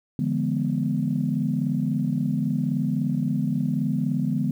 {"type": "chord", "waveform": "sine", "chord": "D diminished seventh", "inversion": "none", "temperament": "equal with one note detuned", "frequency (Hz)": [146.83, 170.53, 207.7, 246.9], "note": ["D3", "F3", "Ab3", "Cb4"], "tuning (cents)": [0, -41, 0, 0], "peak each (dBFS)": [-26, -28, -27, -26], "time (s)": [0.19, 4.51], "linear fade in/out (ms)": 2, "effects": ["tanh soft clip ceiling -11 dBFS", "9-bit"]}